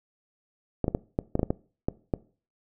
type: clicks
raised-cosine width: 2 ms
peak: -11 dBFS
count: 10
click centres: 0.843 / 0.881 / 0.949 / 1.189 / 1.354 / 1.394 / 1.431 / 1.505 / 1.885 / 2.138 s
effects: noise-tail reverb RT60 0.4 s tail -21 dB re dry